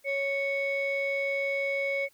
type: tone pair together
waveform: sine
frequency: 554.2 / 2217 Hz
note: C#5 / C#7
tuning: -1 / 0 cents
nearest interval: 2 octaves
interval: 2401 cents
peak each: -28 dBFS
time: 0.04-2.09 s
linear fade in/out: 50 ms
effects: tanh soft clip ceiling -22 dBFS + white hiss -64 dBFS RMS until 2.13 s